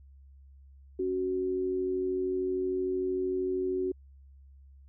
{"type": "tone pair together", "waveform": "sine", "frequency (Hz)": [277.9, 371], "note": ["C#4", "F#4"], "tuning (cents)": [4, 5], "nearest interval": "perfect fourth", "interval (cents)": 501, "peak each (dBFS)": [-36, -28], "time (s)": [0.99, 3.92], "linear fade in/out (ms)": 5, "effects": ["added 68 Hz sine -51 dBFS peak until 4.88 s"]}